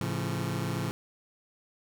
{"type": "chord", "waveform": "sawtooth", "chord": "A augmented", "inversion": "none", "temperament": "just", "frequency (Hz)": [110, 137.5, 171.88], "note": ["A2", "C#3", "E#3"], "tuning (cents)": [0, -14, -27], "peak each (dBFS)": -30, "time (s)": [0.01, 0.91], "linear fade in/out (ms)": 0, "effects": []}